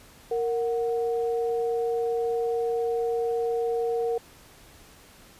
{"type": "tone pair together", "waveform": "sine", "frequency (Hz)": [464.3, 737], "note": ["A#4", "F#5"], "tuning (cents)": [-7, -7], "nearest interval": "minor sixth", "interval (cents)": 800, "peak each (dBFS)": [-24, -33], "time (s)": [0.31, 4.18], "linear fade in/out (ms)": 5, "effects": ["pink hiss -52 dBFS RMS until 5.39 s", "resampled to 32000 Hz"]}